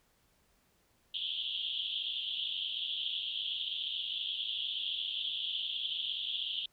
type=band-pass noise; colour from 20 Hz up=white; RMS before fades=-37 dBFS; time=1.14-6.66 s; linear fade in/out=5 ms; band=3000 to 3500 Hz; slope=96 dB/octave; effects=pink hiss -71 dBFS RMS until 6.72 s